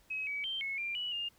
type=tone with pitch steps; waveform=sine; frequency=2550 / 2278 / 3136 / 2189 / 2380 / 2943 / 2819 Hz; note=D#7 / C#7 / G7 / C#7 / D7 / F#7 / F7; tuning=+42 / +47 / 0 / -22 / +22 / -10 / +16 cents; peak=-34 dBFS; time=0.1-1.29 s; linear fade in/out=10 ms; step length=170 ms; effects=pink hiss -66 dBFS RMS until 1.38 s

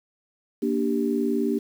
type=chord; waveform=sine; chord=G minor; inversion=first; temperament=just; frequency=235.2 / 294 / 392 Hz; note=Bb3 / D4 / G4; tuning=+16 / +2 / 0 cents; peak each=-25 / -26 / -26 dBFS; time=0.62-1.59 s; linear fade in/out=10 ms; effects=8-bit

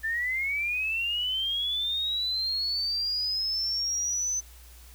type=linear sweep; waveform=sine; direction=up; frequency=1757 to 6130 Hz; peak=-26 dBFS; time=0.03-4.41 s; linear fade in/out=20 ms; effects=added 60 Hz sine -48 dBFS peak until 4.94 s + white hiss -54 dBFS RMS until 4.94 s

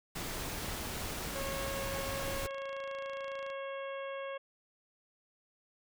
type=noise; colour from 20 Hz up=pink; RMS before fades=-39 dBFS; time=0.15-2.47 s; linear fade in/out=10 ms
type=harmonic tone; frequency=547 Hz; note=C#5; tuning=23 cents flat; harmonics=1 / 2 / 3 / 4 / 5 / 6; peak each=-39 / -45 / -49 / -51 / -53 / -55 dBFS; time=1.35-4.38 s; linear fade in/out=10 ms
type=click train; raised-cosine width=0.2 ms; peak=-33 dBFS; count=50; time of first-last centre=1.7-3.501 s; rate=27.2 Hz
effects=none

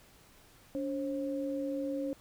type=tone pair together; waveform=sine; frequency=285.8 / 536 Hz; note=D4 / C5; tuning=-47 / +42 cents; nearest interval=major seventh; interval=1089 cents; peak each=-34 / -36 dBFS; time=0.75-2.13 s; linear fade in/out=0 ms; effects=pink hiss -60 dBFS RMS until 2.2 s

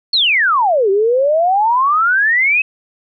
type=exponential two-way sweep; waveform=sine; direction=down then up; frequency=4435 to 380 to 2600 Hz; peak=-10 dBFS; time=0.13-2.62 s; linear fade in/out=5 ms; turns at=0.9 s; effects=none

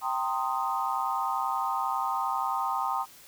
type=chord; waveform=sine; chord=C minor seventh; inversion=second; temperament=equal with one note detuned; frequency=784 / 916.3 / 1046.5 / 1244.5 Hz; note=G5 / Bb5 / C6 / Eb6; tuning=0 / -30 / 0 / 0 cents; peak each=-32 dBFS; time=0.01-3.06 s; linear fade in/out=50 ms; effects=white hiss -52 dBFS RMS until 3.27 s

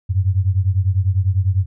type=beating tone pair; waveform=sine; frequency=91.6 / 101.6 Hz; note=F#2 / G#2; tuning=-17 / -38 cents; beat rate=10 Hz; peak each=-16 / -18 dBFS; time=0.09-1.66 s; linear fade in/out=20 ms; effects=none

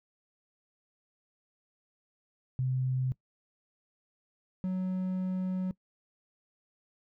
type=tone pair in turn; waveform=sine / triangle; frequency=129.2 / 185.53 Hz; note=C3 / F#3; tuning=-21 / +5 cents; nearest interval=tritone; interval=626 cents; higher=second; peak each=-27 dBFS; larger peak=neither; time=2.59-3.12 / 4.64-5.71 s; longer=second; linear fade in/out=0 ms; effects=noise-tail reverb RT60 0.1 s tail -21 dB re dry

